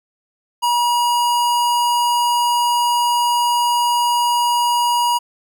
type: tone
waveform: square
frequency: 960 Hz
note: B5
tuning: 49 cents flat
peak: -15 dBFS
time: 0.62-5.19 s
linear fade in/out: 20 ms
effects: none